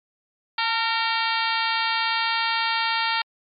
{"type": "harmonic tone with a mistuned harmonic", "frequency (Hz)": 459.4, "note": "A#4", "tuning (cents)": -25, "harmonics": [2, 3, 4, 5, 6, 7, 8, 9, 10], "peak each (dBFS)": [-26, -28, -29, -30, -31, -31, -32, -33, -33], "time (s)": [0.58, 3.22], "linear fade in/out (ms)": 5, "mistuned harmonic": 2, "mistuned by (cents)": -36, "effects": ["MP3 96 kbps"]}